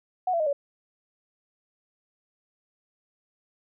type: tone with pitch steps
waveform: sine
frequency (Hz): 736 / 674.9 / 618.9 / 567.5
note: F#5 / E5 / D#5 / C#5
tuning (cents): -9 / +41 / -9 / +41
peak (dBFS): -22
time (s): 0.27-0.53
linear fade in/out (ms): 5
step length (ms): 65
effects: none